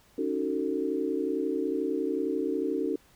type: chord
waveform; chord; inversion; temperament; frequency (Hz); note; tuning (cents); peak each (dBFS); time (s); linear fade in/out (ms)
sine; D# half-diminished seventh; third; just; 280 / 311.1 / 373.4 / 448; C#4 / D#4 / F#4 / A4; +18 / 0 / +16 / +31; -32; 0.18-2.96; 5
effects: pink hiss -61 dBFS RMS until 3.15 s